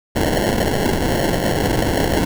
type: noise with sample-and-hold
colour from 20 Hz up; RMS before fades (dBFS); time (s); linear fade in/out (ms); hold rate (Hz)
white; -18; 0.15-2.25; 10; 1225
effects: none